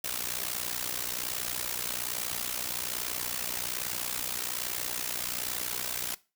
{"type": "noise with amplitude modulation", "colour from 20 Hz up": "white", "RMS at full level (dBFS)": -30, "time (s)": [0.04, 6.15], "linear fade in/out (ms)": 5, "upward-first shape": "sine", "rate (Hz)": 61.2, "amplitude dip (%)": 85, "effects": ["noise-tail reverb RT60 0.3 s tail -20 dB re dry"]}